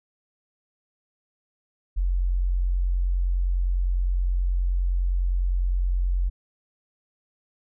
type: tone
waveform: sine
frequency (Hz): 44.85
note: F1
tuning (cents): +47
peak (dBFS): -20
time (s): 1.96-6.3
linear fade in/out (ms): 20
effects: none